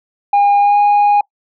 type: tone with pitch glide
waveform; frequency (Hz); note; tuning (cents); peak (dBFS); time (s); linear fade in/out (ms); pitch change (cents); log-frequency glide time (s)
sine; 811 to 821.8; G#5 to G#5; -41 to -18; -5; 0.33-1.21; 5; +23; 0.59-0.78
effects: noise-tail reverb RT60 0.1 s tail -24 dB re dry + tanh soft clip ceiling -7 dBFS